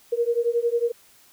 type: beating tone pair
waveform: sine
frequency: 466.2 / 477.2 Hz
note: A#4 / A#4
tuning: 0 / +41 cents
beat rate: 11 Hz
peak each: -23 dBFS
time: 0.12-0.92 s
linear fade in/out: 10 ms
effects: white hiss -55 dBFS RMS until 1.32 s